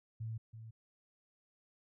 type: tone with echo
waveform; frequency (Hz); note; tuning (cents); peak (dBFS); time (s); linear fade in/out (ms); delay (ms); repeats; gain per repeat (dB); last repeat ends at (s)
sine; 111.9; A2; +30; -38; 0.2-0.38; 10; 330; 1; -9; 0.71
effects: none